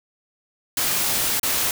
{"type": "noise with dropouts", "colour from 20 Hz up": "white", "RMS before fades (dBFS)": -22, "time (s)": [0.77, 1.71], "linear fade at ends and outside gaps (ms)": 2, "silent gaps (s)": [1.397, 1.431], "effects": []}